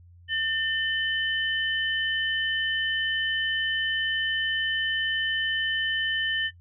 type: tone pair together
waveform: sine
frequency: 1800 / 3027 Hz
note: A6 / F#7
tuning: +39 / +39 cents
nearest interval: major sixth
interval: 900 cents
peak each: -27 / -27 dBFS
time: 0.28-6.51 s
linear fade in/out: 50 ms
effects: noise-tail reverb RT60 0.1 s tail -18 dB re dry + added 87 Hz sine -49 dBFS peak until 6.6 s